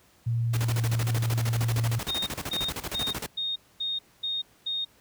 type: tone with pitch glide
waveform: sine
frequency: 116.54 to 115.47 Hz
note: A#2 to A#2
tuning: 0 to -16 cents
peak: -23 dBFS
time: 0.26-1.99 s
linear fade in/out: 10 ms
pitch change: -16 cents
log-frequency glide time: 0.62-0.73 s
type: noise with tremolo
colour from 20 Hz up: pink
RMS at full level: -32 dBFS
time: 0.53-3.27 s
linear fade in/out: 10 ms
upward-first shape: square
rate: 13 Hz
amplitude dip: 80%
type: tone bursts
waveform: sine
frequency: 3700 Hz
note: A#7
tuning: 14 cents flat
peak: -27 dBFS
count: 7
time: 2.08-4.85 s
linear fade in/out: 10 ms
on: 190 ms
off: 240 ms
effects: pink hiss -60 dBFS RMS until 5 s + high-pass 60 Hz 12 dB/octave